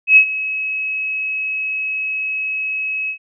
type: tone with ADSR envelope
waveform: sine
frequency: 2566 Hz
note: E7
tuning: 47 cents flat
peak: -3 dBFS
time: 0.07-3.18 s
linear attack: 95 ms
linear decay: 83 ms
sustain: -16 dB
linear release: 89 ms
effects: none